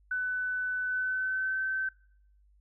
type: tone with pitch glide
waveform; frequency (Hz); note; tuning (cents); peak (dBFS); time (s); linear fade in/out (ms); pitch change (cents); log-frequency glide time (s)
sine; 1500 to 1539.5; F#6 to G6; +23 to -32; -28; 0.11-1.89; 5; +45; 0.82-1.61
effects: noise-tail reverb RT60 0.6 s tail -23 dB re dry + added 50 Hz sine -60 dBFS peak until 2.6 s